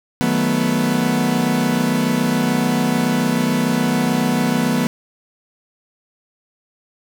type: chord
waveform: 40% pulse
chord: B dominant seventh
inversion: first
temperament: equal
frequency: 155.56 / 185 / 220 / 246.9 Hz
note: D#3 / F#3 / A3 / B3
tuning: 0 / 0 / 0 / 0 cents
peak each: -23 / -22 / -21 / -18 dBFS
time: 0.21-4.87 s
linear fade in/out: 0 ms
effects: none